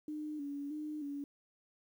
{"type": "tone with vibrato", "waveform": "sine", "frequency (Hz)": 293.7, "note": "D4", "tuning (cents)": 0, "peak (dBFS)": -38, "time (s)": [0.08, 1.24], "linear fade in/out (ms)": 2, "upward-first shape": "square", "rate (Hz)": 1.6, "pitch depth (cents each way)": 56, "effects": ["11-bit"]}